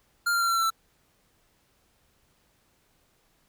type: tone with pitch steps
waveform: square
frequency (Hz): 1400 / 1386.3 / 1372.8 / 1359.4 / 1346.1 / 1332.9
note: F6 / F6 / F6 / F6 / E6 / E6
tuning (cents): +4 / -13 / -30 / -47 / +36 / +19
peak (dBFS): -23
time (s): 0.26-0.704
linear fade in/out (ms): 10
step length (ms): 74
effects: pink hiss -67 dBFS RMS until 3.48 s